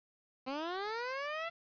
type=linear sweep; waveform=15% pulse; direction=up; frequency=253 to 681 Hz; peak=-30 dBFS; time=0.46-1.5 s; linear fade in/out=20 ms; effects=resampled to 11025 Hz + 10-bit